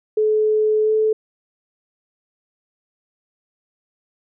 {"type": "tone with pitch glide", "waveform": "sine", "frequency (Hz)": [430, 434.7], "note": ["A4", "A4"], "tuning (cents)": [-40, -21], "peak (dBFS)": -14, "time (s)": [0.17, 1.13], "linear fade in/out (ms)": 5, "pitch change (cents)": 19, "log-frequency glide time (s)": [0.83, 0.92], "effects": []}